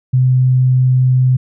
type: tone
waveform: sine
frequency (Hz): 128.2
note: C3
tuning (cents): -35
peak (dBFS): -8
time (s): 0.13-1.37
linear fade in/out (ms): 10
effects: none